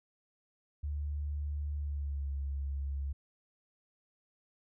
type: tone with pitch glide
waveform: sine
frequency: 73.2 to 69.45 Hz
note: D2 to C#2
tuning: -5 to +4 cents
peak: -33 dBFS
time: 0.83-3.13 s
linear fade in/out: 10 ms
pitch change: -91 cents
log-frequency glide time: 1.76-2.31 s
effects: none